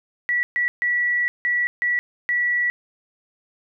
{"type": "tone bursts at uneven times", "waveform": "sine", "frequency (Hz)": 1945, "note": "B6", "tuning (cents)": -27, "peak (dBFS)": -18, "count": 6, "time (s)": [[0.29, 0.43], [0.56, 0.68], [0.82, 1.28], [1.45, 1.67], [1.82, 1.99], [2.29, 2.7]], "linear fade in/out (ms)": 0, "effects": []}